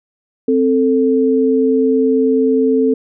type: tone pair together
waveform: sine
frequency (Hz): 262 / 442.7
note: C4 / A4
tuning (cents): +2 / +11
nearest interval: major sixth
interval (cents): 909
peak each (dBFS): -13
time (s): 0.48-2.94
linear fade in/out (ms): 5
effects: none